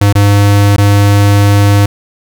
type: tone with dropouts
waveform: square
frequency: 101.4 Hz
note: G#2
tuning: 41 cents flat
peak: -5 dBFS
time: 0.01-1.86 s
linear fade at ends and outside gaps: 5 ms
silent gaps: 0.128-0.152 / 0.764-0.78 s
effects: none